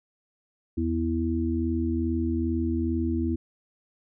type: harmonic tone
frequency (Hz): 82.4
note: E2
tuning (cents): 0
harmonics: 1 / 3 / 4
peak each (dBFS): -28 / -28 / -28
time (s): 0.77-3.36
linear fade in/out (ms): 10
effects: none